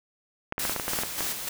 clicks, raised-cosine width 0.5 ms, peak -14 dBFS, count 11, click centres 0.524 / 0.581 / 0.652 / 0.696 / 0.763 / 0.798 / 0.881 / 0.934 / 0.988 / 1.035 / 1.207 s
white noise with tremolo, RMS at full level -30 dBFS, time 0.59-1.49 s, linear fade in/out 5 ms, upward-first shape square, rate 3.4 Hz, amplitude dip 45%
effects none

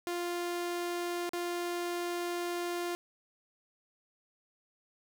sawtooth tone with dropouts, 349.2 Hz, F4, in tune, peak -29 dBFS, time 0.07-2.95 s, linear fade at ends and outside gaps 0 ms, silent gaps 1.292-1.334 s, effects none

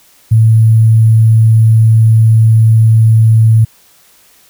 sine tone with sample-and-hold, 111.5 Hz, A2, 23 cents sharp, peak -3 dBFS, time 0.31-3.65 s, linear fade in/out 10 ms, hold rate 11025 Hz, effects white hiss -46 dBFS RMS until 4.49 s

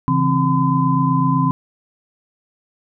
sine tone cluster, 138.6 / 166.6 / 263.6 / 1016 Hz, C#3 / E3 / C4 / B5, 0 / +19 / +13 / +49 cents, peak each -19 dBFS, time 0.08-1.51 s, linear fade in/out 0 ms, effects none

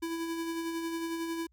square tone with tremolo, 331.4 Hz, E4, 9 cents sharp, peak -32 dBFS, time 0.02-1.47 s, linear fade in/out 10 ms, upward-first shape sine, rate 11 Hz, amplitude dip 35%, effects added 60 Hz sine -64 dBFS peak until 1.52 s

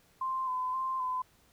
sine tone with vibrato, 1031 Hz, C6, 26 cents flat, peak -30 dBFS, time 0.21-1.22 s, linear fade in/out 5 ms, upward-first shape square, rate 1.9 Hz, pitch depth 26 cents each way, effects pink hiss -65 dBFS RMS until 1.52 s

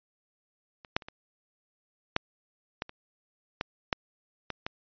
clicks, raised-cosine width 0.3 ms, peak -30 / -9 / -30 / -25 / -8 / -15 / -27 / -13 / -9 / -17 / -17 dBFS, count 11, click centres 0.848 / 0.965 / 1.022 / 1.085 / 2.164 / 2.821 / 2.894 / 3.611 / 3.928 / 4.503 / 4.665 s, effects resampled to 11025 Hz

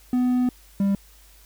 triangle tone pair in turn, 249.6 / 198.11 Hz, B3 / G3, +19 / +19 cents, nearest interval major third, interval 400 cents, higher first, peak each -16 dBFS, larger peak neither, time 0.13-0.49 / 0.8-0.95 s, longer first, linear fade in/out 2 ms, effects added 50 Hz sine -51 dBFS peak until 1.45 s + white hiss -54 dBFS RMS until 1.45 s

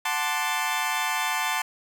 20% pulse chord, D dominant seventh, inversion first, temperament equal, 740 / 880 / 1046.5 / 1174.7 Hz, F#5 / A5 / C6 / D6, 0 / 0 / 0 / 0 cents, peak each -27 / -23 / -25 / -28 dBFS, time 0.05-1.62 s, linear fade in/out 5 ms, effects none

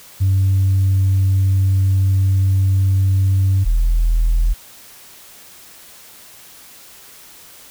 sine tone pair in turn, 96.1 / 40.92 Hz, G2 / E1, -34 / -12 cents, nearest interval octave + minor third, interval 1478 cents, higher first, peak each -10 dBFS, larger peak neither, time 0.2-3.65 / 3.65-4.54 s, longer first, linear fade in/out 20 ms, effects tanh soft clip ceiling -9 dBFS + white hiss -42 dBFS RMS until 7.7 s

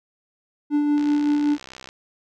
triangle tone with tremolo, 293.7 Hz, D4, in tune, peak -14 dBFS, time 0.7-1.58 s, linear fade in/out 50 ms, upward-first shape sine, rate 5.3 Hz, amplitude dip 30%
click train, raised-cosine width 0.2 ms, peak -21 dBFS, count 60, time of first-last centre 0.98-1.889 s, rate 64.9 Hz
effects none

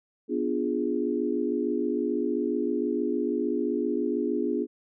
sine chord, B diminished seventh, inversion none, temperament equal, 246.9 / 293.7 / 349.2 / 415.3 Hz, B3 / D4 / F4 / Ab4, 0 / 0 / 0 / 0 cents, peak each -30 dBFS, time 0.28-4.67 s, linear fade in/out 50 ms, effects none

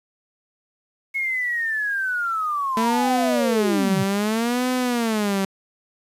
sine linear sweep, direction down, 2189 to 110 Hz, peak -21 dBFS, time 1.14-4.04 s, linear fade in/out 20 ms
sawtooth tone with vibrato, 220.7 Hz, A3, 5 cents sharp, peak -16 dBFS, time 2.77-5.45 s, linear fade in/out 2 ms, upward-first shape sine, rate 0.64 Hz, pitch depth 240 cents each way
effects resampled to 32000 Hz + 8-bit

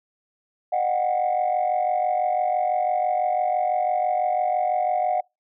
sine tone cluster, 614 / 727 / 773 Hz, D#5 / F#5 / G5, -23 / -31 / -24 cents, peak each -25 / -20 / -27 dBFS, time 0.72-5.21 s, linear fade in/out 10 ms, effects noise-tail reverb RT60 0.2 s tail -26 dB re dry + tanh soft clip ceiling -15 dBFS

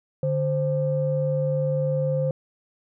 sine tone pair together, 146.83 / 523.2 Hz, D3 / C5, 0 / 0 cents, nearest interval octave + minor seventh, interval 2200 cents, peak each -23 dBFS, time 0.23-2.31 s, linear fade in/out 2 ms, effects tanh soft clip ceiling -13 dBFS

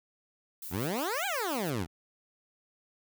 violet noise with tremolo, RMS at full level -41 dBFS, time 0.62-1.7 s, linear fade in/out 2 ms, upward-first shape sine, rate 5.7 Hz, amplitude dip 50%
15% pulse exponential two-way sweep, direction up then down, 75.8 to 830.6 to 75.8 Hz, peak -24 dBFS, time 0.7-1.87 s, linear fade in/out 50 ms, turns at 1.26 s
effects none

